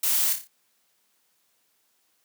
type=noise with echo; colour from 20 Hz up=blue; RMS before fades=-24 dBFS; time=0.03-0.33 s; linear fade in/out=5 ms; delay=29 ms; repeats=5; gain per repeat=-6 dB; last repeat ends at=0.475 s; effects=white hiss -69 dBFS RMS until 2.24 s + high-pass 150 Hz 12 dB/octave